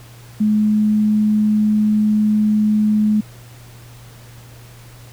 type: tone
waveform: sine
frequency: 212.6 Hz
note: G#3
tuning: 41 cents sharp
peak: -12 dBFS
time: 0.4-3.21 s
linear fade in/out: 10 ms
effects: added 119 Hz sine -39 dBFS peak until 5.12 s + pink hiss -45 dBFS RMS until 5.12 s